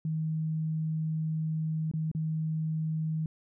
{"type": "tone with dropouts", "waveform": "sine", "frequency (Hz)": 158, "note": "D#3", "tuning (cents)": 27, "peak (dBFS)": -28, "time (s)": [0.05, 3.26], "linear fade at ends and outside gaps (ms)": 2, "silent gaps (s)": [[1.914, 1.937], [2.115, 2.149]], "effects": []}